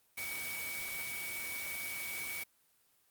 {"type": "tone in noise", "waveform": "sine", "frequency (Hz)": 2261, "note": "C#7", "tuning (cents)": 34, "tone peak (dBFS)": -40, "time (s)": [0.17, 2.44], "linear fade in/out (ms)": 10, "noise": "white", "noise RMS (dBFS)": -42, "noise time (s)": [0.17, 2.44], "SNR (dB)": -1, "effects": ["white hiss -71 dBFS RMS until 3.1 s", "Opus 32 kbps"]}